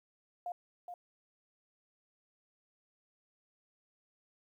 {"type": "tone with echo", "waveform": "sine", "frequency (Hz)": 708, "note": "F5", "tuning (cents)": 23, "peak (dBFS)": -36, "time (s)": [0.46, 0.52], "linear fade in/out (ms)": 2, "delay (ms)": 420, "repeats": 1, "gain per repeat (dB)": -6, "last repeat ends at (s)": 0.94, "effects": ["12-bit"]}